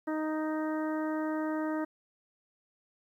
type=harmonic tone; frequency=311.1 Hz; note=D#4; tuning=in tune; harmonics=1 / 2 / 3 / 4 / 5 / 6; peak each=-31 / -37 / -41 / -43 / -45 / -47 dBFS; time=0.07-1.85 s; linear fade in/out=10 ms; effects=11-bit